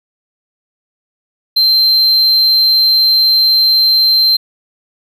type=tone; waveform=triangle; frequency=4128 Hz; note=C8; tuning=24 cents flat; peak=-6 dBFS; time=1.56-4.37 s; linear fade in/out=10 ms; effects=none